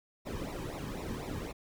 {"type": "noise with flanger", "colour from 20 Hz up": "brown", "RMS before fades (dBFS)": -39, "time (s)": [0.25, 1.53], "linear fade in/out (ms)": 20, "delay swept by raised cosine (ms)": [0.62, 1.48], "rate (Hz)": 4, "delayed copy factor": -0.8, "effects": []}